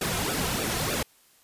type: noise with flanger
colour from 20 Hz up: pink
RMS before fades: -28 dBFS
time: 0.01-1.03 s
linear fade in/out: 5 ms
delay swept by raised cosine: 0.95 to 3.55 ms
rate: 3.3 Hz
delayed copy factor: -0.85
effects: white hiss -60 dBFS RMS until 1.43 s + resampled to 32000 Hz

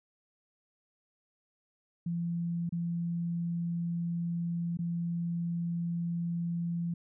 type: tone with dropouts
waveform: sine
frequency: 170.5 Hz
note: F3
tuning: 41 cents flat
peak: -30 dBFS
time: 2.06-6.94 s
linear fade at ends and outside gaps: 5 ms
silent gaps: 2.693-2.723 / 4.772-4.789 s
effects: none

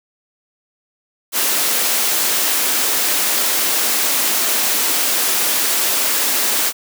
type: high-pass noise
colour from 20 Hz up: white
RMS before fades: -17 dBFS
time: 1.32-6.73 s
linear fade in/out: 50 ms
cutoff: 230 Hz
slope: 24 dB/octave
effects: none

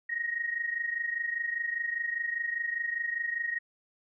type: tone pair together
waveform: sine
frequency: 1871 / 1896 Hz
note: A#6 / A#6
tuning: +6 / +29 cents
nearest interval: unison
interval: 23 cents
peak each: -31 / -35 dBFS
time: 0.09-3.59 s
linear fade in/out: 10 ms
effects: none

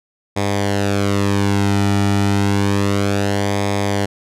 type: tone with flanger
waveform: sawtooth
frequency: 100 Hz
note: G2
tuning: 35 cents sharp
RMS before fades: -17 dBFS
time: 0.36-4.06 s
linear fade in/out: 10 ms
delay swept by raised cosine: 0.69 to 1.89 ms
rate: 0.3 Hz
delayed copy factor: -0.6
effects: low-pass 10000 Hz 12 dB/octave

